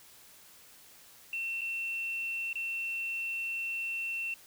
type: tone with dropouts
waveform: sine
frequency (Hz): 2700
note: E7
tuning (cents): +41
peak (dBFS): -31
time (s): 1.33-4.34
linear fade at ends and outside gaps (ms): 2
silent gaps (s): 1.61-1.616 / 2.53-2.555
effects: tanh soft clip ceiling -29 dBFS + white hiss -56 dBFS RMS until 4.46 s